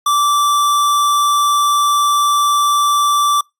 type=tone; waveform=square; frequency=1166 Hz; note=D6; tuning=13 cents flat; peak=-12 dBFS; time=0.06-3.41 s; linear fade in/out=5 ms; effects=noise-tail reverb RT60 0.2 s tail -25 dB re dry + resampled to 32000 Hz